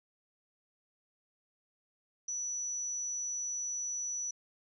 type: tone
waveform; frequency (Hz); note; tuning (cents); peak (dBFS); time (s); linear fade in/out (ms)
sine; 5920; F#8; 0; -34; 2.28-4.31; 5
effects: none